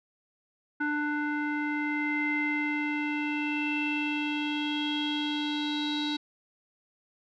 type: tone with low-pass filter sweep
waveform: square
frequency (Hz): 296.6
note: D4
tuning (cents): +17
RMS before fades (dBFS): -30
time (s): 0.8-6.17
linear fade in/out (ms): 10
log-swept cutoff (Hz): 1600 to 4000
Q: 8.3
effects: none